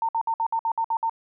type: tone bursts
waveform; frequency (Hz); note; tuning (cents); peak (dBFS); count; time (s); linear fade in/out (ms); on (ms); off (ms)
sine; 909; A#5; -44; -21; 9; 0.02-1.096; 2; 68; 58
effects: none